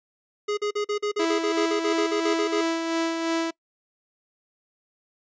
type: tone bursts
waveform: square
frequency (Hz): 415.3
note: G#4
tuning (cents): 0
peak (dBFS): -24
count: 16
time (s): 0.48-2.614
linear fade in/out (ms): 10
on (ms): 94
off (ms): 42
type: tone with tremolo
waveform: sawtooth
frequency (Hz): 329.6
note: E4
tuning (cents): 0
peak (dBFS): -18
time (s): 1.19-3.51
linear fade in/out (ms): 10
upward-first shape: sine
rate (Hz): 2.9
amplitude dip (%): 40
effects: noise-tail reverb RT60 0.1 s tail -24 dB re dry + resampled to 16000 Hz